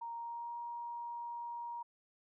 sine tone with pitch glide, 932.3 to 945.3 Hz, A#5 to A#5, 0 to +24 cents, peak -40 dBFS, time 0.01-1.83 s, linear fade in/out 10 ms, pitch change +24 cents, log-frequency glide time 0.13-0.56 s, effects none

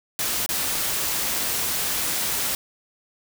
white noise with dropouts, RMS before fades -25 dBFS, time 0.19-2.55 s, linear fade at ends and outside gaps 1 ms, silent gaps 0.462-0.49 s, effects none

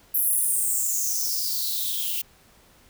violet noise with high-pass filter sweep, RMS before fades -25 dBFS, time 0.14-2.22 s, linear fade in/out 10 ms, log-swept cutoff 12000 to 2800 Hz, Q 7.4, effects pink hiss -56 dBFS RMS until 2.89 s

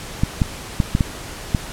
clicks, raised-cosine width 5 ms, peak -3 dBFS, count 6, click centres 0.235 / 0.418 / 0.802 / 0.951 / 1.008 / 1.548 s, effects pink hiss -33 dBFS RMS until 1.72 s + low-pass 11000 Hz 12 dB/octave

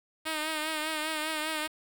5% pulse tone with vibrato, 311.1 Hz, D#4, in tune, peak -19 dBFS, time 0.25-1.68 s, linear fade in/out 20 ms, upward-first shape triangle, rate 5 Hz, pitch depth 52 cents each way, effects 9-bit

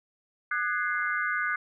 sine chord, Ab dominant seventh, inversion second, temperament equal with one note detuned, 1218.2 / 1480 / 1661.2 / 2093 Hz, Eb6 / Gb6 / Ab6 / C7, -37 / 0 / 0 / 0 cents, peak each -32 / -29 / -33 / -34 dBFS, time 0.51-1.56 s, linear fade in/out 5 ms, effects none

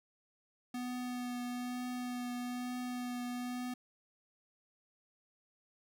square tone with vibrato, 246.9 Hz, B3, in tune, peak -38 dBFS, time 0.74-3.74 s, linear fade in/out 5 ms, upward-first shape triangle, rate 1.1 Hz, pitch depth 15 cents each way, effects none

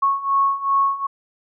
sine beating tone pair, 1100 / 1102.6 Hz, C#6 / C#6, -14 / -10 cents, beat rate 2.6 Hz, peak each -21 / -18 dBFS, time 0.02-1.07 s, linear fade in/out 10 ms, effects none

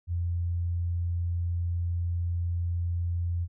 sine tone, 86.4 Hz, F2, 18 cents flat, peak -26 dBFS, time 0.07-3.48 s, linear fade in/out 50 ms, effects none

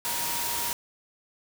sine tone in noise, 946 Hz, A#5, 25 cents sharp, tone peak -36 dBFS, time 0.05-0.73 s, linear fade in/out 0 ms, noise white, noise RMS -30 dBFS, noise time 0.05-0.73 s, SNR -9 dB, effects none

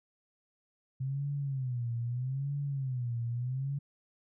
sine tone with vibrato, 129.4 Hz, C3, 19 cents flat, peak -31 dBFS, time 1-3.79 s, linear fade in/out 10 ms, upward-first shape sine, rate 0.79 Hz, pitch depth 170 cents each way, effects none

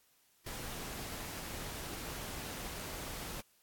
pink noise, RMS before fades -43 dBFS, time 0.46-3.41 s, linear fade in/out 5 ms, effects white hiss -70 dBFS RMS until 3.62 s + AAC 64 kbps

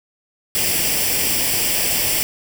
white noise with comb filter, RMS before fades -19 dBFS, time 0.55-2.23 s, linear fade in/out 0 ms, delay 0.38 ms, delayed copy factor +0.65, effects none

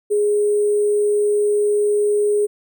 sine tone with sample-and-hold, 415.3 Hz, G#4, in tune, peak -14 dBFS, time 0.1-2.47 s, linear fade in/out 20 ms, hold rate 8820 Hz, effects none

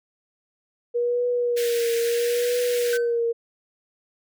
sine tone with vibrato, 477.1 Hz, A#4, 40 cents sharp, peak -20 dBFS, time 0.94-3.33 s, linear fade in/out 20 ms, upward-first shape triangle, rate 0.75 Hz, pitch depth 47 cents each way
pink high-pass noise, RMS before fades -33 dBFS, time 1.56-2.98 s, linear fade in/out 20 ms, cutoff 1500 Hz, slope 96 dB/octave
triangle tone with exponential decay, 1531 Hz, G6, 41 cents flat, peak -22 dBFS, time 2.93-3.19 s, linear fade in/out 2 ms, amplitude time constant 56 ms
effects none

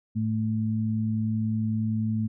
sine tone pair together, 108.85 / 219.6 Hz, A2 / A3, -18 / -3 cents, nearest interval octave, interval 1215 cents, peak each -27 / -26 dBFS, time 0.15-2.28 s, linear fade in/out 20 ms, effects none

